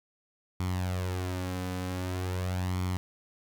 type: tone with flanger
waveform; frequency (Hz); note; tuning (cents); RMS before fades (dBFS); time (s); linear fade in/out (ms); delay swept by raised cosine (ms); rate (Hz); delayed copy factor
sawtooth; 91.5; F#2; -19; -32; 0.6-2.97; 0; 0.9 to 4; 0.45; +0.6
effects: none